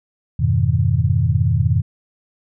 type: chord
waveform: sine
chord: F half-diminished seventh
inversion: none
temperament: equal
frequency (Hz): 87.31 / 103.83 / 123.47 / 155.56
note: F2 / Ab2 / Cb3 / Eb3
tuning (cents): 0 / 0 / 0 / 0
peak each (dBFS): -19 / -19 / -18 / -21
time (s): 0.39-1.82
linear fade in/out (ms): 10
effects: none